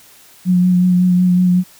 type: tone with vibrato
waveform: sine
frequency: 180.5 Hz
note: F#3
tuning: 43 cents flat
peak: -9 dBFS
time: 0.45-1.64 s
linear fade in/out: 50 ms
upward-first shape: sine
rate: 5.4 Hz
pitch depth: 20 cents each way
effects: white hiss -45 dBFS RMS until 1.79 s